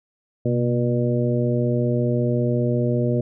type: harmonic tone with a mistuned harmonic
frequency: 120 Hz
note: B2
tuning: 49 cents flat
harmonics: 1 / 2 / 3 / 4 / 5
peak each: -21 / -24 / -26 / -27 / -28 dBFS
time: 0.45-3.21 s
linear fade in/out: 5 ms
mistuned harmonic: 1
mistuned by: +75 cents
effects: none